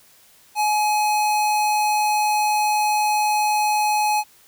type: tone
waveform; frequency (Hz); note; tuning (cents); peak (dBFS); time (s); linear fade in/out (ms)
square; 844; G#5; +28; -18; 0.55-4.24; 50
effects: white hiss -53 dBFS RMS until 4.47 s